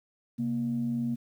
sine tone pair together, 132.65 / 236 Hz, C3 / A#3, +24 / +22 cents, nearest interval minor seventh, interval 998 cents, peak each -34 / -27 dBFS, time 0.38-1.16 s, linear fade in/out 20 ms, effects tanh soft clip ceiling -21 dBFS + 10-bit

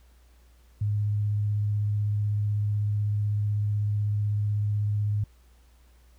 sine tone with vibrato, 104 Hz, G#2, 3 cents sharp, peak -23 dBFS, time 0.81-5.24 s, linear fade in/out 5 ms, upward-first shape sine, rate 16 Hz, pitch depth 12 cents each way, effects added 60 Hz sine -54 dBFS peak until 6.18 s + pink hiss -65 dBFS RMS until 6.18 s

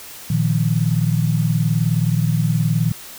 sine chord, Bb suspended fourth, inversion none, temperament equal, 116.54 / 155.56 / 174.61 Hz, Bb2 / Eb3 / F3, 0 / 0 / 0 cents, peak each -19 / -18 / -22 dBFS, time 0.3-2.92 s, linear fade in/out 5 ms, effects white hiss -37 dBFS RMS until 3.18 s

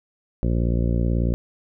harmonic tone, 58.27 Hz, A#1, in tune, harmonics 1 / 2 / 3 / 4 / 5 / 6 / 7 / 8 / 9 / 10, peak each -21 / -24 / -27 / -29 / -34 / -33 / -39 / -40 / -36 / -42 dBFS, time 0.43-1.34 s, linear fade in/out 0 ms, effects none

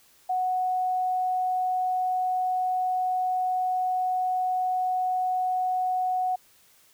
sine tone, 738 Hz, F#5, 5 cents flat, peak -23 dBFS, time 0.29-6.36 s, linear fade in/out 10 ms, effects white hiss -59 dBFS RMS until 6.93 s

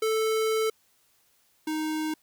square tone pair in turn, 440 / 311.1 Hz, A4 / D#4, 0 / 0 cents, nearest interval tritone, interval 600 cents, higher first, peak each -24 / -28 dBFS, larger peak first, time 0.02-0.7 / 1.67-2.14 s, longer first, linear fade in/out 5 ms, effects white hiss -66 dBFS RMS until 2.22 s

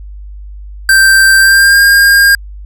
square tone with pitch glide, 1568 to 1612.1 Hz, G6 to G6, 0 to +48 cents, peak -4 dBFS, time 0.89-2.35 s, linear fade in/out 2 ms, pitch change +48 cents, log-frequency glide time 1.38-1.8 s, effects added 50 Hz sine -25 dBFS peak until 2.65 s

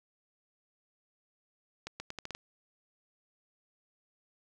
accelerating click train, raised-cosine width 0.2 ms, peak -22 dBFS, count 7, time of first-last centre 1.87-2.35 s, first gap 130 ms, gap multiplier 0.8, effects none

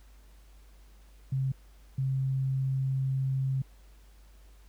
sine tone bursts at uneven times, 133.4 Hz, C3, 34 cents sharp, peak -26 dBFS, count 2, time 1.32-1.52 / 1.98-3.62 s, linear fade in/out 5 ms, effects added 50 Hz sine -52 dBFS peak until 4.68 s + pink hiss -64 dBFS RMS until 4.68 s

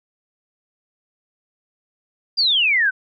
sine exponential sweep, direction down, 4888 to 1483 Hz, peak -14 dBFS, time 2.37-2.91 s, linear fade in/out 20 ms, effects none

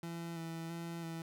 30% pulse tone with vibrato, 166.4 Hz, E3, 17 cents sharp, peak -38 dBFS, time 0.03-1.22 s, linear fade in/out 2 ms, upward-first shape square, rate 1.5 Hz, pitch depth 19 cents each way, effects none

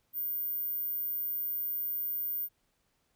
sine tone, 14480 Hz, A9, 48 cents sharp, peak -31 dBFS, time 0.13-2.49 s, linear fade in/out 50 ms, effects pink hiss -75 dBFS RMS until 3.15 s

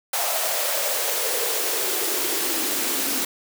white noise with high-pass filter sweep, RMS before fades -24 dBFS, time 0.13-3.25 s, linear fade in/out 5 ms, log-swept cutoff 690 to 260 Hz, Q 4.5, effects none

